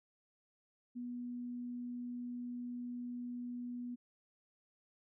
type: tone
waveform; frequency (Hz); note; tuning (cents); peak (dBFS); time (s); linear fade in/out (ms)
sine; 243.9; B3; -21; -40; 0.95-3.96; 20
effects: none